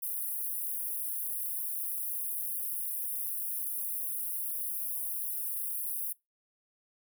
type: high-pass noise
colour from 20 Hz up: white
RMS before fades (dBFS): -35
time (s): 0.02-6.13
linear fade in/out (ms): 10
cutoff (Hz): 9600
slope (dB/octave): 96
effects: noise-tail reverb RT60 0.2 s tail -23 dB re dry